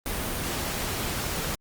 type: noise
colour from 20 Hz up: pink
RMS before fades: -30 dBFS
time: 0.06-1.55 s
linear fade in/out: 0 ms
effects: Opus 32 kbps